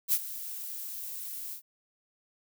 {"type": "noise with ADSR envelope", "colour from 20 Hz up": "violet", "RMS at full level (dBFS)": -23, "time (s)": [0.08, 1.62], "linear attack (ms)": 52, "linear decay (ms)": 50, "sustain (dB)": -16, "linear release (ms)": 92, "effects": []}